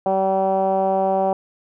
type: tone with low-pass filter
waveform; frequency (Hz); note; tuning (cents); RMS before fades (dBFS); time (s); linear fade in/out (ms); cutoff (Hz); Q
10% pulse; 191.8; G3; -37; -19; 0.06-1.33; 2; 700; 4.7
effects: none